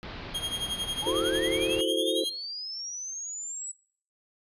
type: low-pass noise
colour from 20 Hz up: pink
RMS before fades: -40 dBFS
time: 0.03-1.81 s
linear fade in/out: 0 ms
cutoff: 4600 Hz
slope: 48 dB/octave
type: tone with tremolo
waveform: 45% pulse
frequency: 3241 Hz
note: G#7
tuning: 43 cents flat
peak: -27 dBFS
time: 0.34-2.3 s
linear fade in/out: 10 ms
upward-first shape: sine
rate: 11 Hz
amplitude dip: 80%
type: linear sweep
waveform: sine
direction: up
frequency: 802 to 7902 Hz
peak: -34 dBFS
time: 1.02-3.72 s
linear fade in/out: 10 ms
type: chord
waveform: sine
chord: F# half-diminished seventh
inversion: third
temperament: equal with one note detuned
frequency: 329.6 / 367.7 / 440 / 523.3 Hz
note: E4 / F#4 / A4 / C5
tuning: 0 / -11 / 0 / 0 cents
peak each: -31 dBFS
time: 1.06-2.24 s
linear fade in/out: 5 ms
effects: noise-tail reverb RT60 0.5 s tail -20 dB re dry + resampled to 32000 Hz

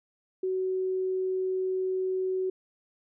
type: tone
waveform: sine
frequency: 374.4 Hz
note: F#4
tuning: 20 cents sharp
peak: -26 dBFS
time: 0.43-2.5 s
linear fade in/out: 5 ms
effects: none

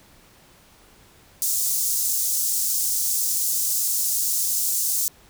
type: high-pass noise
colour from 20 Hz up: pink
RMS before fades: -23 dBFS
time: 1.42-5.08 s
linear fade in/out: 0 ms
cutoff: 6200 Hz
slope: 24 dB/octave
effects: pink hiss -53 dBFS RMS until 5.29 s

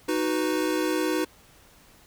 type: chord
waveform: square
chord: B major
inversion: first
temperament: equal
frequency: 311.1 / 370 / 493.9 Hz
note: D#4 / F#4 / B4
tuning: 0 / 0 / 0 cents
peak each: -27 / -29 / -31 dBFS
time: 0.08-1.25 s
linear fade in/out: 10 ms
effects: pink hiss -55 dBFS RMS until 2.06 s

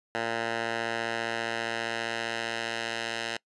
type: tone with band-pass filter sweep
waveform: 10% pulse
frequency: 115.1 Hz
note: A#2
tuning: 22 cents flat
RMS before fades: -32 dBFS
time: 0.15-3.37 s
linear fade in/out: 0 ms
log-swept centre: 1400 to 2800 Hz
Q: 0.84
effects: noise-tail reverb RT60 0.1 s tail -24 dB re dry + resampled to 24000 Hz

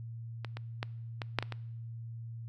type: clicks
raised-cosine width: 0.3 ms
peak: -23 / -25 / -18 / -20 / -11 / -19 / -22 dBFS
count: 7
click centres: 0.447 / 0.57 / 0.829 / 1.218 / 1.387 / 1.426 / 1.523 s
effects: noise-tail reverb RT60 0.9 s tail -24 dB re dry + added 115 Hz sine -40 dBFS peak until 2.48 s

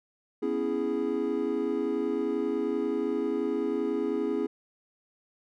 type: chord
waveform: triangle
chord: C# minor seventh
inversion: third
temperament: equal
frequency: 246.9 / 277.2 / 329.6 / 415.3 Hz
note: B3 / C#4 / E4 / G#4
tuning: 0 / 0 / 0 / 0 cents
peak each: -32 / -31 / -30 / -28 dBFS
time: 0.42-4.47 s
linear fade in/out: 10 ms
effects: none

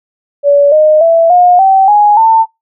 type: tone with pitch steps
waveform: sine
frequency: 571 / 615.5 / 663.5 / 715.3 / 771 / 831.2 / 896 Hz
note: D5 / D#5 / E5 / F5 / G5 / G#5 / A5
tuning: -49 / -19 / +11 / +41 / -29 / +1 / +31 cents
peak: -3 dBFS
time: 0.43-2.46 s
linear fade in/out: 50 ms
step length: 290 ms
effects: noise-tail reverb RT60 0.2 s tail -22 dB re dry

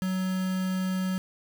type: tone with quantisation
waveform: triangle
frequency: 186.7 Hz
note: F#3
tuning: 16 cents sharp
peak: -24 dBFS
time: 0.02-1.18 s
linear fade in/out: 0 ms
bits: 6
effects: none

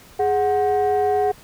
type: tone pair together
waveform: sine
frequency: 415.3 / 740 Hz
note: G#4 / F#5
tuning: 0 / 0 cents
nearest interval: minor seventh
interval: 1000 cents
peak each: -17 dBFS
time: 0.19-1.32 s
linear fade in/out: 10 ms
effects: tanh soft clip ceiling -13 dBFS + pink hiss -47 dBFS RMS until 1.43 s

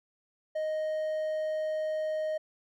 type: tone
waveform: triangle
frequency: 622.3 Hz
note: D#5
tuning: in tune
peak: -27 dBFS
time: 0.55-2.38 s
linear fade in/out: 10 ms
effects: none

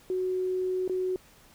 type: tone with dropouts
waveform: sine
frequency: 370 Hz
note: F#4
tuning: in tune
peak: -26 dBFS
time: 0.1-1.16 s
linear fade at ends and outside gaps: 1 ms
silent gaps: 0.878-0.896 s
effects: pink hiss -57 dBFS RMS until 1.54 s

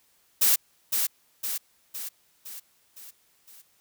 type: noise with echo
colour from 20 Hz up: blue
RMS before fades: -20 dBFS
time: 0.41-0.56 s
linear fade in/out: 10 ms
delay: 510 ms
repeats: 6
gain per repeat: -5 dB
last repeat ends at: 3.62 s
effects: white hiss -65 dBFS RMS until 3.8 s

